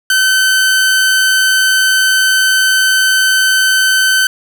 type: tone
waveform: sawtooth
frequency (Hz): 1530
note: G6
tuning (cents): -42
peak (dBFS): -5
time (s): 0.1-4.27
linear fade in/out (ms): 2
effects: none